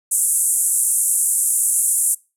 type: band-pass noise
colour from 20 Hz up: white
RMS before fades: -18 dBFS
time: 0.11-2.15 s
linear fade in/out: 10 ms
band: 7900 to 11000 Hz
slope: 48 dB/octave
effects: noise-tail reverb RT60 0.3 s tail -24 dB re dry